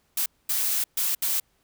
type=noise bursts at uneven times; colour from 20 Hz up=blue; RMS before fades=-25 dBFS; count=4; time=0.17-0.26 / 0.49-0.84 / 0.97-1.15 / 1.22-1.4 s; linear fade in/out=5 ms; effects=pink hiss -68 dBFS RMS until 1.63 s